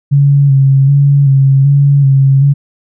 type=tone with vibrato; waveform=sine; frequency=138.59 Hz; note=C#3; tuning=in tune; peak=-4 dBFS; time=0.11-2.54 s; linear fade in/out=20 ms; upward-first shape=square; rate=1.3 Hz; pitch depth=32 cents each way; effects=none